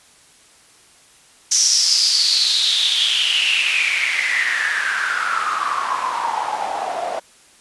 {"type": "noise with band-pass filter sweep", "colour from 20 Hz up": "white", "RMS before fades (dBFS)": -19, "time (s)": [1.51, 7.2], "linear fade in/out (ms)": 10, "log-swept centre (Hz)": [6000, 650], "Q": 8.2, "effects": ["white hiss -50 dBFS RMS until 7.6 s", "resampled to 24000 Hz"]}